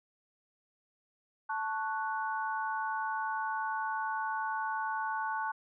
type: chord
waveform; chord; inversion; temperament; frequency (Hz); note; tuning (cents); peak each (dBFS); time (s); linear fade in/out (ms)
sine; F# minor; first; equal; 880 / 1108.7 / 1480; A5 / C#6 / F#6; 0 / 0 / 0; -34 / -38 / -37; 1.49-5.52; 10
effects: none